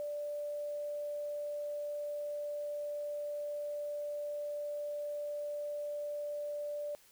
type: tone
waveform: sine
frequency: 587 Hz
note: D5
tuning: 1 cent flat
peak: -36 dBFS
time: 0-6.95 s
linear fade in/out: 0 ms
effects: white hiss -63 dBFS RMS until 7.11 s